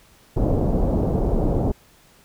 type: low-pass noise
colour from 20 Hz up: pink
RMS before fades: -20 dBFS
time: 0.36-1.72 s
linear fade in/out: 10 ms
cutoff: 650 Hz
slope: 24 dB/octave
effects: pink hiss -54 dBFS RMS until 2.24 s